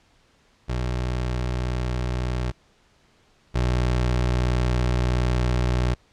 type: tone pair in turn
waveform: 25% pulse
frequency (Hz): 61.74 / 61.44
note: B1 / B1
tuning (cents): 0 / -8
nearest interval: unison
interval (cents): 8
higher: first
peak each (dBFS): -20 / -16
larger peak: second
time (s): 0.68-2.52 / 3.54-5.95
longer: second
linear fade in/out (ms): 20
effects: pink hiss -60 dBFS RMS until 6.12 s + low-pass 6000 Hz 12 dB/octave